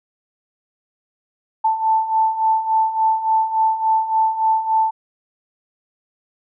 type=beating tone pair; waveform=sine; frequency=881 / 884.5 Hz; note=A5 / A5; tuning=+2 / +9 cents; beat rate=3.5 Hz; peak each=-21 / -16 dBFS; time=1.64-4.91 s; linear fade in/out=10 ms; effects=none